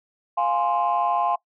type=chord; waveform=sine; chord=F minor; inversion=none; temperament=equal; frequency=698.5 / 830.6 / 1046.5 Hz; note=F5 / Ab5 / C6; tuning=0 / 0 / 0 cents; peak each=-23 dBFS; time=0.37-1.36 s; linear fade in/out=10 ms; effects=noise-tail reverb RT60 0.1 s tail -21 dB re dry + tanh soft clip ceiling -13 dBFS